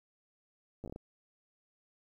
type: slowing click train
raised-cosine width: 2 ms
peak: -30 dBFS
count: 7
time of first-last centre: 0.84-0.961 s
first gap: 9 ms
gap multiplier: 1.32
effects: 11-bit